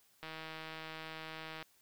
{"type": "click train", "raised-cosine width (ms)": 0.3, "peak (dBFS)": -29, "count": 223, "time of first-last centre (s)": [0.23, 1.626], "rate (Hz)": 159, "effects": ["white hiss -69 dBFS RMS until 1.81 s"]}